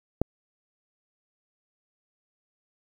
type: click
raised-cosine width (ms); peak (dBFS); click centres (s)
2; -9; 0.216
effects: 8-bit